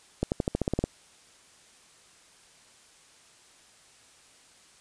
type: accelerating click train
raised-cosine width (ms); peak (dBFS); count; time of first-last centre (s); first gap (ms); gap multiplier
2; -12; 10; 0.23-0.84; 89; 0.93
effects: white hiss -57 dBFS RMS until 4.8 s + resampled to 22050 Hz